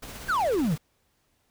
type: noise with tremolo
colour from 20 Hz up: pink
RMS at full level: -39 dBFS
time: 0.02-0.78 s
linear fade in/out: 10 ms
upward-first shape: triangle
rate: 16 Hz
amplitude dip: 35%
type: exponential sweep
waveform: triangle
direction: down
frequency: 1661.2 to 134.3 Hz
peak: -20 dBFS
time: 0.28-0.76 s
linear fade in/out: 20 ms
effects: pink hiss -70 dBFS RMS until 1.5 s